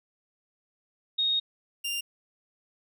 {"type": "tone pair in turn", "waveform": ["sine", "sawtooth"], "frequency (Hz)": [3729, 2794], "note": ["A#7", "F7"], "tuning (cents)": [0, 0], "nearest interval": "perfect fourth", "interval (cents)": 500, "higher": "first", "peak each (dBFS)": [-23, -26], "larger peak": "first", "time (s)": [[1.18, 1.4], [1.84, 2.01]], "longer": "first", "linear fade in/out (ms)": 10, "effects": []}